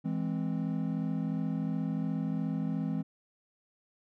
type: chord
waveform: triangle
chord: E augmented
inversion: none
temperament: equal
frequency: 164.81 / 207.7 / 261.6 Hz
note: E3 / G#3 / B#3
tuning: 0 / 0 / 0 cents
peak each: -31 / -33 / -33 dBFS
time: 0.04-3.03 s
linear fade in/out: 20 ms
effects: none